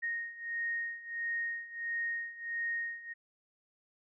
sine beating tone pair, 1860 / 1861.5 Hz, A#6 / A#6, -4 / -3 cents, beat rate 1.5 Hz, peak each -39 / -36 dBFS, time 0.02-3.14 s, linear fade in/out 20 ms, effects none

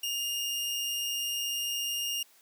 sawtooth tone, 2829 Hz, F7, 22 cents sharp, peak -27 dBFS, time 0.03-2.23 s, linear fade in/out 5 ms, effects white hiss -61 dBFS RMS until 2.41 s + high-pass 300 Hz 12 dB/octave

